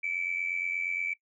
sine tone with amplitude modulation, 2307 Hz, D7, 31 cents flat, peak -25 dBFS, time 0.03-1.14 s, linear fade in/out 10 ms, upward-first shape sine, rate 88.5 Hz, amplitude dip 75%, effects noise-tail reverb RT60 0.1 s tail -21 dB re dry + tanh soft clip ceiling -21 dBFS

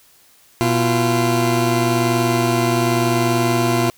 20% pulse tone pair together, 121.3 / 343.1 Hz, B2 / F4, -31 / -31 cents, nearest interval octave + tritone, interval 1800 cents, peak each -13 / -13 dBFS, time 0.61-3.9 s, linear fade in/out 0 ms, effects white hiss -52 dBFS RMS until 3.97 s

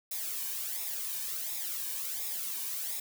blue noise with flanger, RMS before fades -36 dBFS, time 0.11-3 s, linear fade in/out 5 ms, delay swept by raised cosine 0.66 to 1.52 ms, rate 1.4 Hz, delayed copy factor -0.65, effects none

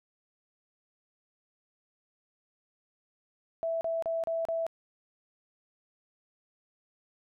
sine tone bursts, 659.3 Hz, E5, in tune, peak -28 dBFS, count 5, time 3.63-4.666 s, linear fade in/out 0 ms, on 180 ms, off 34 ms, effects none

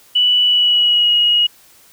sine tone with pitch glide, 2960 to 2891 Hz, F#7 to F#7, 0 to -41 cents, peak -10 dBFS, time 0.15-1.47 s, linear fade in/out 10 ms, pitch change -41 cents, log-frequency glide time 0.44-1.13 s, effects white hiss -48 dBFS RMS until 1.92 s

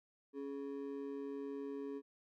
triangle ring-modulated tone, 349.2 Hz, F4, in tune, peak -36 dBFS, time 0.33-2.02 s, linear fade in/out 50 ms, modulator 70.9 Hz, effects none

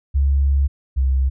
sine tone pair in turn, 69.3 / 66.05 Hz, C#2 / C2, 0 / +17 cents, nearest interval minor second, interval 83 cents, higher first, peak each -13 / -14 dBFS, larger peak first, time 0.14-0.68 / 0.96-1.3 s, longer first, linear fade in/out 20 ms, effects none

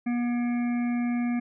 harmonic tone with a mistuned harmonic, 240.9 Hz, B3, 43 cents flat, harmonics 1 / 3 / 5 / 7 / 9 / 10, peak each -24 / -39 / -47 / -45 / -43 / -47 dBFS, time 0.06-1.4 s, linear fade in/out 10 ms, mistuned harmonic 10, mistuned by -54 cents, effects none

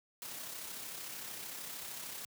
white noise with amplitude modulation, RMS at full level -43 dBFS, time 0.22-2.25 s, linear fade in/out 0 ms, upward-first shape sine, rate 33.2 Hz, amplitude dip 35%, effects high-pass 100 Hz 12 dB/octave

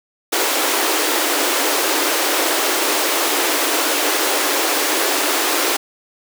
pink high-pass noise, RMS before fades -18 dBFS, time 0.32-5.77 s, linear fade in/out 10 ms, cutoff 280 Hz, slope 96 dB/octave, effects none

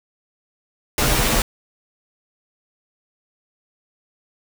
pink noise with comb filter, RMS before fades -18 dBFS, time 0.98-1.42 s, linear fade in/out 2 ms, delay 11 ms, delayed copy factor -1, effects none

